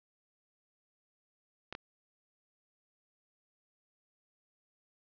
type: clicks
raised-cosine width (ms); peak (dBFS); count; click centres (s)
0.3; -24; 2; 1.726 / 1.751
effects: resampled to 16000 Hz + 10-bit